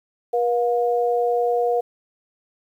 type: tone pair together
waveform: sine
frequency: 480.9 / 711.4 Hz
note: B4 / F5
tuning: -46 / +32 cents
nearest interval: perfect fifth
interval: 678 cents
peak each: -19 / -22 dBFS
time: 0.33-1.81 s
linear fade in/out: 10 ms
effects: 9-bit